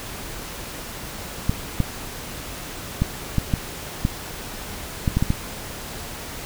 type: clicks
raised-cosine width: 5 ms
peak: -6 dBFS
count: 10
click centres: 1.495 / 1.803 / 3.02 / 3.383 / 3.538 / 4.051 / 5.078 / 5.17 / 5.225 / 5.304 s
effects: pink hiss -34 dBFS RMS until 6.45 s